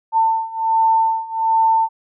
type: beating tone pair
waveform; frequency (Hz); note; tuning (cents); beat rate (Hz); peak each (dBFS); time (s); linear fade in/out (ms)
sine; 895 / 896.3; A5 / A5; +29 / +32; 1.3; -18 / -16; 0.12-1.89; 50
effects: none